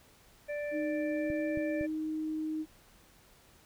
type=harmonic tone; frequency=587.3 Hz; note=D5; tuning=in tune; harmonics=1 / 3 / 4; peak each=-34 / -44 / -46 dBFS; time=0.48-1.87 s; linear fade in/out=20 ms
type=tone with pitch glide; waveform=sine; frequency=306.2 to 312.1 Hz; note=D#4 to D#4; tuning=-28 to +5 cents; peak=-32 dBFS; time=0.71-2.66 s; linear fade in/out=50 ms; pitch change=+33 cents; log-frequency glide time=1.08-1.45 s
type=clicks; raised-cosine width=5 ms; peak=-30 dBFS; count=3; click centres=1.302 / 1.574 / 1.811 s
effects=pink hiss -61 dBFS RMS until 3.65 s